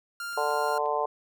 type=tone; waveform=45% pulse; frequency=1396.9 Hz; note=F6; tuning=in tune; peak=-33 dBFS; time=0.2-0.78 s; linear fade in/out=2 ms
type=click train; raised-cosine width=0.3 ms; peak=-37 dBFS; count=4; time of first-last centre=0.33-0.859 s; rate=5.67 Hz
type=harmonic tone; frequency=147.9 Hz; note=D3; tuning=13 cents sharp; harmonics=3 / 4 / 5 / 6 / 7; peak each=-31 / -31 / -31 / -31 / -31 dBFS; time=0.37-1.06 s; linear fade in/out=5 ms
effects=none